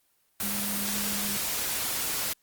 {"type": "tone in noise", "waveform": "sine", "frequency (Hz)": 204.1, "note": "G#3", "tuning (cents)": -30, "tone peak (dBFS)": -35, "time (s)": [0.43, 1.37], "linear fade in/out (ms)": 2, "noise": "white", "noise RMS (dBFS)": -30, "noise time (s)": [0.4, 2.33], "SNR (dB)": -8, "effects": ["white hiss -69 dBFS RMS until 2.42 s", "Opus 24 kbps"]}